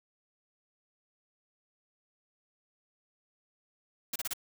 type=noise bursts; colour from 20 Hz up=white; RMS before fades=-34 dBFS; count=4; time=4.13-4.335 s; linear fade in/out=5 ms; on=28 ms; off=31 ms; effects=none